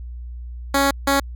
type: tone bursts at uneven times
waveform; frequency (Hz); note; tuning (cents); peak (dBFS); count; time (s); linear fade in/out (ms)
10% pulse; 277.2; C#4; 0; -7; 2; 0.74-0.91 / 1.07-1.2; 5
effects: added 60 Hz sine -30 dBFS peak until 1.35 s